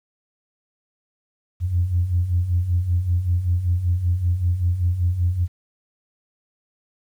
sine beating tone pair, 84.7 / 89.9 Hz, E2 / F#2, +48 / -49 cents, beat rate 5.2 Hz, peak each -24 / -18 dBFS, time 1.6-5.48 s, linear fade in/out 50 ms, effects tanh soft clip ceiling -10 dBFS + 9-bit

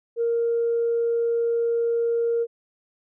sine tone, 466.2 Hz, A#4, in tune, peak -19 dBFS, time 0.16-2.47 s, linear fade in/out 50 ms, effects tanh soft clip ceiling -15 dBFS

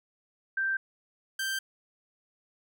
sine / sawtooth tone pair in turn, 1568 / 1568 Hz, G6 / G6, 0 / 0 cents, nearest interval unison, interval 0 cents, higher neither, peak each -26 dBFS, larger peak neither, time 0.57-0.77 / 1.39-1.59 s, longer neither, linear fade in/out 5 ms, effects none

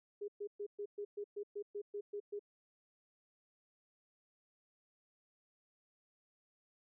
sine tone bursts, 410 Hz, G#4, 22 cents flat, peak -39 dBFS, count 12, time 0.21-2.394 s, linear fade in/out 10 ms, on 72 ms, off 120 ms, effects none

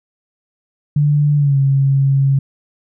sine tone with pitch glide, 146.83 to 137 Hz, D3 to C#3, 0 to -20 cents, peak -10 dBFS, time 0.96-2.39 s, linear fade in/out 5 ms, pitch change -120 cents, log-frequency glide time 1.36-1.58 s, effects none

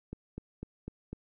click train, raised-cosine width 3 ms, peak -26 dBFS, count 5, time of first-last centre 0.13-1.13 s, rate 4 Hz, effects none

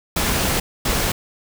pink noise bursts at uneven times, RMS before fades -20 dBFS, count 2, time 0.16-0.6 / 0.85-1.12 s, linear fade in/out 5 ms, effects none

